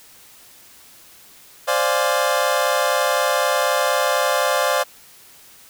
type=chord; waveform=25% pulse; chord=D half-diminished seventh; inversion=third; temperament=equal; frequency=523.3 / 587.3 / 698.5 / 830.6 Hz; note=C5 / D5 / F5 / Ab5; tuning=0 / 0 / 0 / 0 cents; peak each=-18 / -17 / -20 / -23 dBFS; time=1.67-4.84 s; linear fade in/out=20 ms; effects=white hiss -47 dBFS RMS until 5.69 s